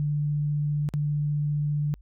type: tone with dropouts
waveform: sine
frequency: 147.5 Hz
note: D3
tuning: 8 cents sharp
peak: -23 dBFS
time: 0-1.94 s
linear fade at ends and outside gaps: 0 ms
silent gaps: 0.889-0.938 s
effects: added 50 Hz sine -48 dBFS peak until 2.01 s